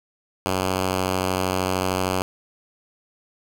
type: tone with pitch glide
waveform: 5% pulse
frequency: 93.7 to 93.11 Hz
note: F#2 to F#2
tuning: +22 to +11 cents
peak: -10 dBFS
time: 0.46-2.22 s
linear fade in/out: 0 ms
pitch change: -11 cents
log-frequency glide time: 0.7-1.18 s
effects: none